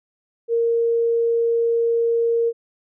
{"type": "tone", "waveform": "sine", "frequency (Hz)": 464.2, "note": "A#4", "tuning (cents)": -7, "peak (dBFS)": -16, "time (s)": [0.48, 2.53], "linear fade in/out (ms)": 50, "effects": []}